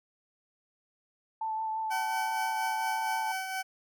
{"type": "tone with vibrato", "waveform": "sine", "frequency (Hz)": 880, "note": "A5", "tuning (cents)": 0, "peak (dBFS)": -30, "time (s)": [1.41, 3.32], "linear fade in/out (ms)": 5, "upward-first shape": "sine", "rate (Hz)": 5.8, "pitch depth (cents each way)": 15}
{"type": "tone with tremolo", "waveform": "20% pulse", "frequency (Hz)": 760, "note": "F#5", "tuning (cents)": 46, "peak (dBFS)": -26, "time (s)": [1.9, 3.63], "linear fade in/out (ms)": 20, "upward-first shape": "triangle", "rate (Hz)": 4.3, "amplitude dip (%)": 45}
{"effects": []}